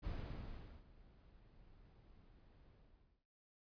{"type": "noise with ADSR envelope", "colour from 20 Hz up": "brown", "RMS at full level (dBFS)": -43, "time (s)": [0.02, 3.26], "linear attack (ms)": 34, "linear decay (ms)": 780, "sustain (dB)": -21, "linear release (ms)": 540, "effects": ["resampled to 11025 Hz"]}